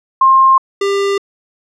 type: tone pair in turn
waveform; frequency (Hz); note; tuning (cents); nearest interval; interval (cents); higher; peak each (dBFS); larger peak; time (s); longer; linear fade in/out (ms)
sine / square; 1062 / 397.8; C6 / G4; +25 / +25; octave + perfect fourth; 1700; first; -5 / -13; first; 0.21-0.58 / 0.81-1.18; neither; 5
effects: low-pass 6000 Hz 12 dB/octave